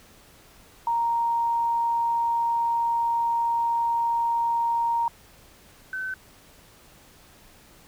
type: tone pair in turn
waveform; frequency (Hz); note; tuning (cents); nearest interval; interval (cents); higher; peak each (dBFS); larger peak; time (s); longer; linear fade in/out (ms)
sine; 932.3 / 1525.1; A#5 / G6; 0 / -48; major sixth; 852; second; -21 / -28; first; 0.87-5.08 / 5.93-6.14; first; 2
effects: pink hiss -53 dBFS RMS until 7.87 s